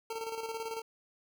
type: tone with tremolo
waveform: 25% pulse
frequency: 450 Hz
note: A4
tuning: 39 cents sharp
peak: -31 dBFS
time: 0.1-0.82 s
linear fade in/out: 5 ms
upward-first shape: square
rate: 18 Hz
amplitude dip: 50%
effects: none